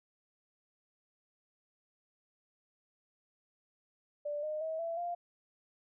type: tone with pitch steps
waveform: sine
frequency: 587.3 / 612.9 / 639.7 / 667.7 / 696.8 Hz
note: D5 / D#5 / D#5 / E5 / F5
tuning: 0 / -26 / +48 / +22 / -4 cents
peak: -34 dBFS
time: 4.25-5.15 s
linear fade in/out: 10 ms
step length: 180 ms
effects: none